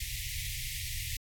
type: band-stop noise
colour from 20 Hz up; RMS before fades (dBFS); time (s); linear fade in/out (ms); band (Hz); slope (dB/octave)
pink; -37; 0-1.17; 5; 130 to 1900; 96
effects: AAC 64 kbps